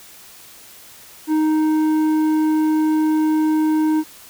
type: tone with low-pass filter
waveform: square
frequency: 311.1 Hz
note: D#4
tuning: in tune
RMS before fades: -17 dBFS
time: 1.27-4.04 s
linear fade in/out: 50 ms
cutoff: 900 Hz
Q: 0.64
effects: white hiss -43 dBFS RMS until 4.29 s